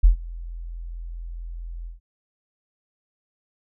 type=tone with ADSR envelope; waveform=sine; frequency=42.28 Hz; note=E1; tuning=45 cents sharp; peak=-7 dBFS; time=0.03-2 s; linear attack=16 ms; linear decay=110 ms; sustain=-24 dB; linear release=140 ms; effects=none